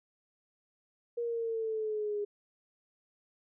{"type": "exponential sweep", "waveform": "sine", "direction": "down", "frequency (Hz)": [475.4, 409.5], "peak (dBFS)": -31, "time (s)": [1.17, 2.25], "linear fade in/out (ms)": 10, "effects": []}